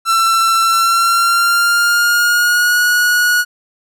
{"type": "tone with pitch glide", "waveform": "45% pulse", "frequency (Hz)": [1343, 1456.1], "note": ["E6", "F#6"], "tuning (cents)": [32, -28], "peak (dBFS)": -10, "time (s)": [0.05, 3.45], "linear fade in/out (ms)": 50, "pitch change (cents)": 140, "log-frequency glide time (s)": [0.63, 2.8], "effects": []}